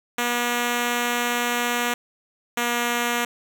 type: tone pair in turn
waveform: 5% pulse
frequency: 241 / 239.3 Hz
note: B3 / A#3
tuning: -42 / +46 cents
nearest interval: unison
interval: 12 cents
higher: first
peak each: -10 dBFS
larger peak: neither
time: 0.18-1.94 / 2.57-3.25 s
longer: first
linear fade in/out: 5 ms
effects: none